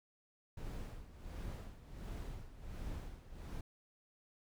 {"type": "noise with tremolo", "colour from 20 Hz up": "brown", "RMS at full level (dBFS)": -43, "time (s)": [0.57, 3.61], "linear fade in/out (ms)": 5, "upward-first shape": "sine", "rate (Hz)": 1.4, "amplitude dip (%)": 75, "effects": []}